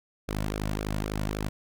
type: tone with flanger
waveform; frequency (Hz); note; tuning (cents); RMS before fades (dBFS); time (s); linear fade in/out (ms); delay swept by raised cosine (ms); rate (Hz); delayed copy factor
sawtooth; 51.91; G#1; 0; -31; 0.28-1.49; 10; 1 to 2.5; 3.7; -0.7
effects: none